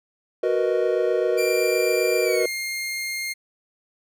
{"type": "chord", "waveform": "triangle", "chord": "B major seventh", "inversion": "second", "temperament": "equal", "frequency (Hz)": [370, 466.2, 493.9, 622.3], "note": ["F#4", "A#4", "B4", "D#5"], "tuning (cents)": [0, 0, 0, 0], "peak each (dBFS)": [-22, -22, -23, -24], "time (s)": [0.43, 2.46], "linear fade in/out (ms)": 5}
{"type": "tone with pitch glide", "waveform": "sawtooth", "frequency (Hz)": [2368, 2122], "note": ["D7", "C7"], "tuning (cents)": [14, 24], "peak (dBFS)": -23, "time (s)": [1.37, 3.34], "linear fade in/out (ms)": 20, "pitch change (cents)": -190, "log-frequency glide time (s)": [2.23, 2.46]}
{"effects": []}